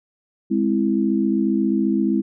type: chord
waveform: sine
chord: Ab augmented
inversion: none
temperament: equal with one note detuned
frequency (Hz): 206.8 / 261.6 / 329.6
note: Ab3 / C4 / E4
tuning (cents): -7 / 0 / 0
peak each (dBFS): -20 / -22 / -21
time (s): 0.5-2.22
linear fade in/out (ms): 20
effects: none